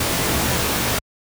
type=noise with comb filter; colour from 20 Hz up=pink; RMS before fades=-20 dBFS; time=0-0.99 s; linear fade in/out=5 ms; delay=20 ms; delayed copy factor=-0.8; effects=high-pass 60 Hz 12 dB/octave